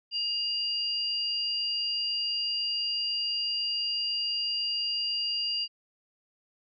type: tone pair together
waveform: sine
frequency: 2836 / 4770 Hz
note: F7 / D8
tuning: +26 / +26 cents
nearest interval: major sixth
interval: 900 cents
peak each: -32 / -29 dBFS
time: 0.11-5.68 s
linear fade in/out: 50 ms
effects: none

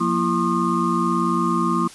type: tone cluster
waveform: sine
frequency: 176.8 / 235.1 / 335.4 / 1069 / 1220 Hz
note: F3 / A#3 / E4 / C6 / D#6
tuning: +22 / +15 / +30 / +37 / -34 cents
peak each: -24 dBFS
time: 0-1.88 s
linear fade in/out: 10 ms
effects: white hiss -42 dBFS RMS until 1.94 s + resampled to 24000 Hz

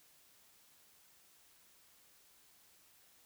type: silence
effects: white hiss -66 dBFS RMS until 3.25 s

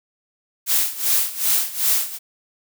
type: noise with tremolo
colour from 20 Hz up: blue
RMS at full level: -17 dBFS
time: 0.66-2.19 s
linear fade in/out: 50 ms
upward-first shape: sine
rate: 2.6 Hz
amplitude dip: 85%
effects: none

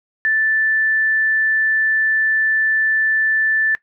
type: tone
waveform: sine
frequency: 1760 Hz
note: A6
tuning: in tune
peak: -14 dBFS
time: 0.25-3.75 s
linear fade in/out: 0 ms
effects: noise-tail reverb RT60 0.1 s tail -18 dB re dry

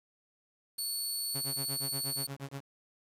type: tone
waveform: 15% pulse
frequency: 4435 Hz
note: C#8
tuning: in tune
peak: -26 dBFS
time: 0.78-2.27 s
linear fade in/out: 10 ms
type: tone with tremolo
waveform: sawtooth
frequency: 138.3 Hz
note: C#3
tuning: 4 cents flat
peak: -33 dBFS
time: 1.34-2.63 s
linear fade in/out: 20 ms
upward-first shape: sine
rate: 8.4 Hz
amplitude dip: 100%
effects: resampled to 32000 Hz + 9-bit

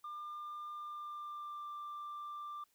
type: tone with pitch glide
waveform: sine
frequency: 1199 to 1182.5 Hz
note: D6 to D6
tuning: +36 to +12 cents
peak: -40 dBFS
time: 0.04-2.64 s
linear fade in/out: 5 ms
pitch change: -24 cents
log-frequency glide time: 0.75-1.68 s
effects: tanh soft clip ceiling -41 dBFS + white hiss -75 dBFS RMS until 2.74 s

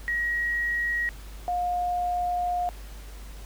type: tone pair in turn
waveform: sine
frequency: 1900 / 711.7 Hz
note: A#6 / F5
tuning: +33 / +33 cents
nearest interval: octave + perfect fourth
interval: 1700 cents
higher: first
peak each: -24 dBFS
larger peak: neither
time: 0.08-1.09 / 1.48-2.69 s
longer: second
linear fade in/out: 0 ms
effects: added 50 Hz sine -39 dBFS peak until 3.45 s + pink hiss -49 dBFS RMS until 3.45 s

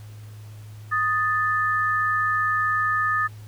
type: tone pair together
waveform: sine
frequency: 1244 / 1759.3 Hz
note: D#6 / A6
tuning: -1 / -1 cents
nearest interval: tritone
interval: 600 cents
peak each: -22 / -23 dBFS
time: 0.91-3.28 s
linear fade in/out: 20 ms
effects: added 106 Hz sine -38 dBFS peak until 3.47 s + pink hiss -53 dBFS RMS until 3.47 s

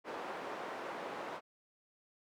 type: band-pass noise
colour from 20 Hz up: white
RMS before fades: -43 dBFS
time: 0.04-1.41 s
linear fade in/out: 50 ms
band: 330 to 1000 Hz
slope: 12 dB/octave
effects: none

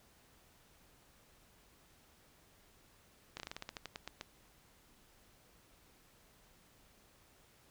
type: slowing click train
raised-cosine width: 0.2 ms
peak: -25 dBFS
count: 13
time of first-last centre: 3.37-4.211 s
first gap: 29 ms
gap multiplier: 1.15
effects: pink hiss -66 dBFS RMS until 7.7 s

